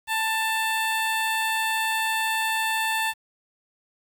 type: tone with notch filter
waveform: 15% pulse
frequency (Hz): 886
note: A5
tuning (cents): +12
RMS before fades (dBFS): -25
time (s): 0.07-3.14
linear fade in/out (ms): 50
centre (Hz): 5800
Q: 1.8
effects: 8-bit

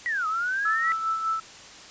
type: linear two-way sweep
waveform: sine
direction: down then up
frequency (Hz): 1975.5 to 1244.5 to 1975.5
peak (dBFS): -24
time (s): 0.06-0.92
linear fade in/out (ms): 0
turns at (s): 0.27
type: tone with tremolo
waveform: sine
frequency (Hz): 1318.5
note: E6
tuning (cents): 0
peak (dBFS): -22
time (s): 0.65-1.4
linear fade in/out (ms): 5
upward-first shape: sine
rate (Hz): 5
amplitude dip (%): 50
effects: white hiss -45 dBFS RMS until 1.9 s + resampled to 16000 Hz

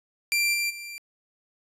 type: tone with level steps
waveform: sawtooth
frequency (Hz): 2363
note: D7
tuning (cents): +10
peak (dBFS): -18 / -21 / -33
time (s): 0.32-0.98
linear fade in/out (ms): 0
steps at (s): 0.53 / 0.69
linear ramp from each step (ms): 20
effects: resampled to 32000 Hz

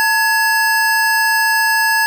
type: tone pair together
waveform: square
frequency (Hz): 893 / 1685.8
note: A5 / G#6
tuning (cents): +25 / +25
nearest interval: major seventh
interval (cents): 1100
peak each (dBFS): -18 / -14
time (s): 0-2.06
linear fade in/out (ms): 0
effects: none

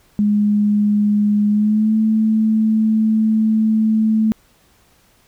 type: tone with pitch glide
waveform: sine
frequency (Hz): 207.7 to 218.8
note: G#3 to A3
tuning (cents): 0 to -9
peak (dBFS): -12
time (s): 0.19-4.32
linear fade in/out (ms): 0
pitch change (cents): +91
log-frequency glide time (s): 1.49-1.95
effects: pink hiss -55 dBFS RMS until 5.27 s

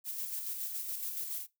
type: noise with tremolo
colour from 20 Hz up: violet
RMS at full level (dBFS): -37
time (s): 0.04-1.47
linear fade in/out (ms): 50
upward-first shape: square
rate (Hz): 7.1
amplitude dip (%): 35
effects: noise-tail reverb RT60 0.2 s tail -19 dB re dry

